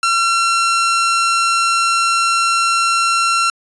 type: tone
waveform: sawtooth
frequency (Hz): 1360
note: F6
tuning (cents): -46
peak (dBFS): -9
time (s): 0.03-3.5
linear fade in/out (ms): 2
effects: resampled to 22050 Hz